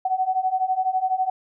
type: beating tone pair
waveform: sine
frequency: 743 / 755 Hz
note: F#5 / F#5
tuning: +7 / +35 cents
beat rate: 12 Hz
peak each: -24 / -22 dBFS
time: 0.05-1.3 s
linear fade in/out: 5 ms
effects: none